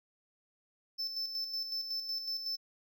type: tone with tremolo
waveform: triangle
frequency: 5280 Hz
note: E8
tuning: 2 cents sharp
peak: -32 dBFS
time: 0.98-2.57 s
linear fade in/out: 20 ms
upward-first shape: square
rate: 5.4 Hz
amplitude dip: 50%
effects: none